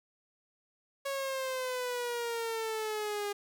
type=exponential sweep; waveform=sawtooth; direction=down; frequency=554.4 to 405.9 Hz; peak=-29 dBFS; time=1.05-3.33 s; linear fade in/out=10 ms; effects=none